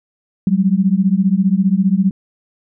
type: beating tone pair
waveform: sine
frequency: 184.1 / 199.1 Hz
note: F#3 / G3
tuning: -8 / +27 cents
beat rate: 15 Hz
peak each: -14 dBFS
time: 0.47-2.11 s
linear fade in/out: 2 ms
effects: none